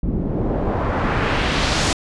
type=noise with low-pass filter sweep; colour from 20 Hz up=pink; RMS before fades=-20 dBFS; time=0.03-1.93 s; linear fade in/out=2 ms; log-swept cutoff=240 to 7300 Hz; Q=1.1; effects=resampled to 24000 Hz